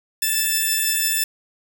5% pulse tone pair together, 1760 / 2637 Hz, A6 / E7, 0 / 0 cents, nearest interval perfect fifth, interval 700 cents, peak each -10 / -13 dBFS, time 0.22-1.24 s, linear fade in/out 5 ms, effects none

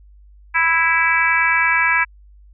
harmonic tone, 329.6 Hz, E4, in tune, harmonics 3 / 4 / 5 / 6 / 7 / 8, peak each -21 / -24 / -18 / -22 / -18 / -28 dBFS, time 0.54-2.05 s, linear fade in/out 20 ms, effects added 50 Hz sine -43 dBFS peak until 2.53 s

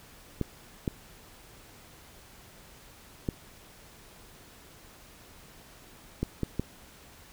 clicks, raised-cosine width 3 ms, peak -15 dBFS, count 6, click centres 0.413 / 0.878 / 3.288 / 6.23 / 6.433 / 6.596 s, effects pink hiss -53 dBFS RMS until 7.32 s

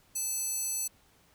square tone with high-pass filter, 872 Hz, A5, 16 cents flat, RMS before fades -33 dBFS, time 0.15-0.88 s, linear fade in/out 10 ms, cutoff 7500 Hz, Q 3.2, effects pink hiss -64 dBFS RMS until 1.34 s

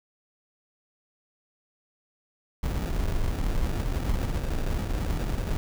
brown noise with sample-and-hold, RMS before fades -27 dBFS, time 2.63-5.57 s, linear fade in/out 2 ms, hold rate 1050 Hz, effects none

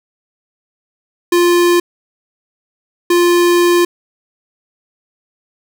square tone bursts at uneven times, 349.2 Hz, F4, in tune, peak -9 dBFS, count 2, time 1.32-1.8 / 3.1-3.85 s, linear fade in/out 5 ms, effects none

